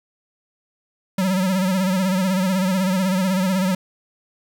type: tone with vibrato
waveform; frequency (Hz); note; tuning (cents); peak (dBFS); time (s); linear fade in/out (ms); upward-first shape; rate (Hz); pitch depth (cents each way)
square; 187.8; F#3; +26; -18; 1.18-3.75; 5; sine; 16; 72
effects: 9-bit